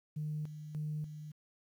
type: tone with tremolo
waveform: sine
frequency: 151.9 Hz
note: D#3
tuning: 41 cents flat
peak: -34 dBFS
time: 0.16-1.32 s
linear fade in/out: 10 ms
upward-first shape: square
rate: 1.7 Hz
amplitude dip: 65%
effects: tanh soft clip ceiling -30 dBFS + 11-bit